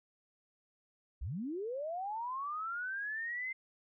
sine linear sweep, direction up, 46.25 to 2093 Hz, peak -36 dBFS, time 1.21-3.53 s, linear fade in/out 10 ms, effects none

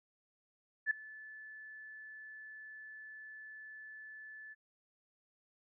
sine tone with ADSR envelope, 1739 Hz, A6, 21 cents flat, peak -26 dBFS, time 0.86-4.55 s, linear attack 48 ms, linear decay 5 ms, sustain -22 dB, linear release 28 ms, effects none

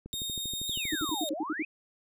click train, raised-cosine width 3 ms, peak -29 dBFS, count 14, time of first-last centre 0.06-1.092 s, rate 12.6 Hz
sawtooth tone, 3701 Hz, A#7, 13 cents flat, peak -30 dBFS, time 0.13-1.29 s, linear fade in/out 0 ms
sine exponential two-way sweep, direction down then up, 3951 to 523.3 to 2609 Hz, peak -34 dBFS, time 0.68-1.65 s, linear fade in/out 5 ms, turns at 1.32 s
sine tone bursts, 311.1 Hz, D#4, in tune, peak -28 dBFS, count 8, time 0.92-1.626 s, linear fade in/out 5 ms, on 34 ms, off 62 ms
effects none

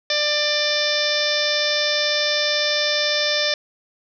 harmonic tone with a mistuned harmonic, 594 Hz, D5, 20 cents sharp, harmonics 1 / 2 / 3 / 4 / 5 / 6 / 7 / 8 / 9 / 10, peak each -24 / -35 / -26 / -28 / -34 / -24 / -31 / -28 / -25 / -36 dBFS, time 0.1-3.54 s, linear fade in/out 2 ms, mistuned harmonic 10, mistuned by +24 cents, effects none

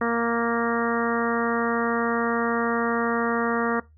harmonic tone, 233.1 Hz, A#3, in tune, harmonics 1 / 2 / 3 / 4 / 5 / 6 / 7 / 8, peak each -26 / -26 / -32 / -33 / -29 / -32 / -36 / -33 dBFS, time 0.01-3.8 s, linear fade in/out 5 ms, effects noise-tail reverb RT60 0.2 s tail -20 dB re dry + added 77 Hz sine -51 dBFS peak until 3.97 s

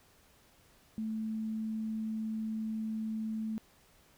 sine tone, 219.5 Hz, A3, 4 cents flat, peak -33 dBFS, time 0.98-3.58 s, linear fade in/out 0 ms, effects pink hiss -64 dBFS RMS until 4.17 s

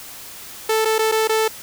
sawtooth tone with dropouts, 440 Hz, A4, in tune, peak -12 dBFS, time 0.69-1.48 s, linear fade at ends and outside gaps 5 ms, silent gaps 0.849-0.854 / 0.983-0.99 / 1.116-1.121 / 1.275-1.293 s, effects white hiss -37 dBFS RMS until 1.62 s

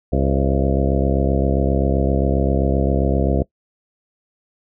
harmonic tone with a mistuned harmonic, 67.6 Hz, C#2, 43 cents flat, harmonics 1 / 2 / 3 / 4 / 5 / 6 / 7 / 8 / 9 / 10, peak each -19 / -22 / -24 / -25 / -26 / -27 / -27 / -28 / -29 / -29 dBFS, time 0.12-3.43 s, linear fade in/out 10 ms, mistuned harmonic 7, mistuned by +77 cents, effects noise-tail reverb RT60 0.1 s tail -22 dB re dry

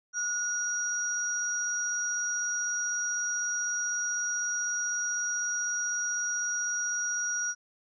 sine tone pair together, 1440 / 5744 Hz, F#6 / F8, -47 / +48 cents, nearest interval 2 octaves, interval 2395 cents, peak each -32 / -30 dBFS, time 0.13-7.55 s, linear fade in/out 50 ms, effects none

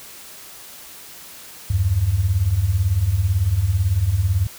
sine beating tone pair, 79.8 / 97.8 Hz, D#2 / G2, +44 / -4 cents, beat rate 18 Hz, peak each -21 / -17 dBFS, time 1.7-4.47 s, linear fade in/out 5 ms, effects white hiss -40 dBFS RMS until 4.58 s

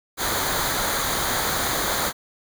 pink noise with comb filter, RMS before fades -24 dBFS, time 0.17-2.13 s, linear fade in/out 50 ms, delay 0.37 ms, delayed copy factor -0.65, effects none

